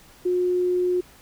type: tone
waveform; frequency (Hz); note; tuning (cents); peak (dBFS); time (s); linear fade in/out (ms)
sine; 360; F#4; -47; -19; 0.25-1.01; 10
effects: pink hiss -51 dBFS RMS until 1.21 s